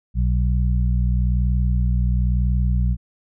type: harmonic tone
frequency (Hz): 61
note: B1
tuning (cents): -21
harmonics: 1 / 2 / 3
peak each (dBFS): -17 / -23 / -27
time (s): 0.14-2.97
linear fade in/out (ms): 50
effects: none